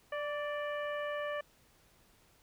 harmonic tone with a mistuned harmonic, 589 Hz, D5, 5 cents sharp, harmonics 1 / 2 / 3 / 4 / 5, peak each -36 / -42 / -42 / -50 / -51 dBFS, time 0.12-1.41 s, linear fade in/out 5 ms, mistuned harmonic 2, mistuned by -27 cents, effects pink hiss -66 dBFS RMS until 2.42 s

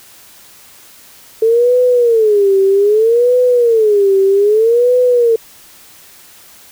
sine tone with vibrato, 440 Hz, A4, in tune, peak -7 dBFS, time 1.42-5.36 s, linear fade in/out 5 ms, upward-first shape sine, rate 0.63 Hz, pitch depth 220 cents each way, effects white hiss -41 dBFS RMS until 6.71 s

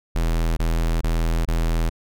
square tone bursts, 41.2 Hz, E1, in tune, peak -19 dBFS, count 4, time 0.15-1.896 s, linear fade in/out 10 ms, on 420 ms, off 22 ms, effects none

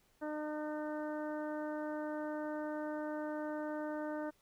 harmonic tone, 303.2 Hz, D#4, 45 cents flat, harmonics 1 / 2 / 3 / 4 / 5 / 6, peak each -40 / -41 / -47 / -52 / -50 / -57 dBFS, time 0.21-4.31 s, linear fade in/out 20 ms, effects pink hiss -72 dBFS RMS until 4.41 s

